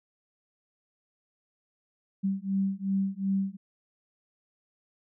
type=beating tone pair; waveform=sine; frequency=193.1 / 195.8 Hz; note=G3 / G3; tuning=-26 / -2 cents; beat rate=2.7 Hz; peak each=-29 dBFS; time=2.23-3.57 s; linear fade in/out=20 ms; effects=none